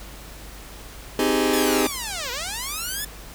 sawtooth chord, Ab major seventh, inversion first, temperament just, 259.6 / 311.5 / 389.3 / 415.3 Hz, C4 / Eb4 / G4 / Ab4, -13 / +2 / -12 / 0 cents, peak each -20 dBFS, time 1.19-1.87 s, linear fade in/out 2 ms
5% pulse linear two-way sweep, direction down then up, 1760 to 466.2 to 1760 Hz, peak -16 dBFS, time 1.53-3.05 s, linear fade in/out 5 ms, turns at 2.31 s
effects added 50 Hz sine -41 dBFS peak until 3.34 s + pink hiss -42 dBFS RMS until 3.34 s

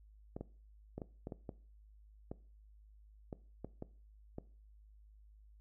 clicks, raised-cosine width 2 ms, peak -29 dBFS, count 12, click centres 0.365 / 0.41 / 0.98 / 1.018 / 1.271 / 1.322 / 1.492 / 2.315 / 3.328 / 3.646 / 3.824 / 4.384 s, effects noise-tail reverb RT60 0.4 s tail -19 dB re dry + added 52 Hz sine -58 dBFS peak until 5.6 s

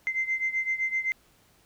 sine beating tone pair, 2075 / 2082.8 Hz, C7 / C7, -15 / -8 cents, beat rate 7.8 Hz, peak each -27 / -30 dBFS, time 0.07-1.12 s, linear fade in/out 0 ms, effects tanh soft clip ceiling -18 dBFS + pink hiss -62 dBFS RMS until 1.65 s

